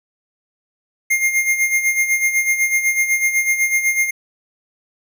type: tone with tremolo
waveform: square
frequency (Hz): 2120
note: C7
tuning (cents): +22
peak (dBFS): -13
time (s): 1.1-4.11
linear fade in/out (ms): 10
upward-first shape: sine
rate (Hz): 8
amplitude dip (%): 65
effects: none